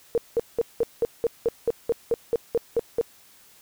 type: tone bursts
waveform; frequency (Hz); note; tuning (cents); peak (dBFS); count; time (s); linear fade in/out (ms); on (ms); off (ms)
sine; 466.2; A#4; 0; -18; 14; 0.15-3.012; 0; 28; 190
effects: white hiss -54 dBFS RMS until 3.61 s